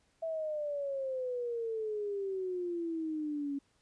sine exponential sweep, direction down, 659.3 to 277.2 Hz, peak -33 dBFS, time 0.22-3.59 s, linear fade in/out 10 ms, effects pink hiss -72 dBFS RMS until 3.81 s + resampled to 22050 Hz

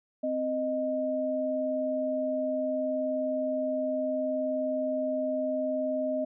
sine tone pair together, 260.7 / 620 Hz, C4 / D#5, -6 / -6 cents, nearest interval octave + minor third, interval 1500 cents, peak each -32 / -28 dBFS, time 0.23-6.25 s, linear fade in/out 10 ms, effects none

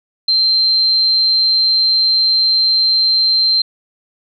sine tone, 4136 Hz, C8, 21 cents flat, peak -10 dBFS, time 0.28-3.62 s, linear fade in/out 5 ms, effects none

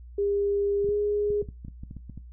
sine tone with pitch glide, 403.5 to 413.6 Hz, G#4 to G#4, -50 to -7 cents, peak -23 dBFS, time 0.18-1.42 s, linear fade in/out 5 ms, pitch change +43 cents, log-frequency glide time 0.85-0.92 s
clicks, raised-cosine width 5 ms, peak -27 dBFS, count 12, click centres 0.845 / 0.889 / 1.304 / 1.426 / 1.488 / 1.649 / 1.683 / 1.835 / 1.911 / 1.967 / 2.097 / 2.176 s
effects noise-tail reverb RT60 0.2 s tail -17 dB re dry + added 60 Hz sine -42 dBFS peak until 2.32 s

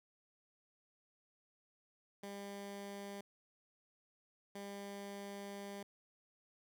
15% pulse tone bursts at uneven times, 200 Hz, G3, 35 cents sharp, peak -39 dBFS, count 2, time 2.23-3.21 / 4.55-5.83 s, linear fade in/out 5 ms, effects none

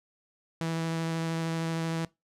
sawtooth tone with vibrato, 163.9 Hz, E3, 10 cents flat, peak -25 dBFS, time 0.61-2.05 s, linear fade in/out 0 ms, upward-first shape sine, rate 13 Hz, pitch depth 9 cents each way, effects noise-tail reverb RT60 0.2 s tail -21 dB re dry + low-pass 9000 Hz 12 dB/octave

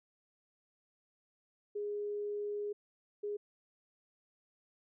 sine tone bursts at uneven times, 413.2 Hz, G#4, 9 cents flat, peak -35 dBFS, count 2, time 1.75-2.73 / 3.23-3.37 s, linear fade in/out 10 ms, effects none

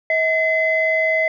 sine tone pair together, 640 / 2041 Hz, D#5 / C7, +49 / -44 cents, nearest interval octave + minor sixth, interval 2007 cents, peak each -18 / -17 dBFS, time 0.1-1.28 s, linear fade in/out 2 ms, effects tanh soft clip ceiling -7 dBFS

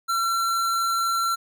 square tone, 1356 Hz, E6, 49 cents sharp, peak -22 dBFS, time 0.08-1.36 s, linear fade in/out 20 ms, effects none

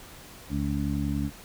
harmonic tone, 71 Hz, C#2, 42 cents sharp, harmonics 1 / 2 / 3 / 4, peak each -31 / -31 / -31 / -31 dBFS, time 0.49-1.31 s, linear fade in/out 50 ms, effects pink hiss -47 dBFS RMS until 1.44 s

